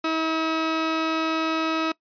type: tone pair together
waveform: sawtooth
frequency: 321 / 642 Hz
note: E4 / E5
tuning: -46 / -46 cents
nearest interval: octave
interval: 1200 cents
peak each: -20 dBFS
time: 0.04-1.92 s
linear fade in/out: 5 ms
effects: noise-tail reverb RT60 0.1 s tail -22 dB re dry + resampled to 11025 Hz